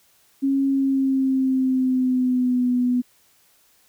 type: tone with pitch glide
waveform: sine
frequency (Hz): 273.1 to 247.6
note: C#4 to B3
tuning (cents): -26 to +5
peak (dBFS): -17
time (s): 0.42-3.02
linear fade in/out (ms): 20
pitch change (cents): -169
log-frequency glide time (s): 0.67-2.7
effects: white hiss -59 dBFS RMS until 3.88 s